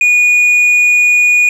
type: tone with tanh clipping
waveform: sine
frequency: 2454 Hz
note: D#7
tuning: 25 cents flat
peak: -7 dBFS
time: 0.01-1.49 s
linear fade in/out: 2 ms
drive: 4 dB
effects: none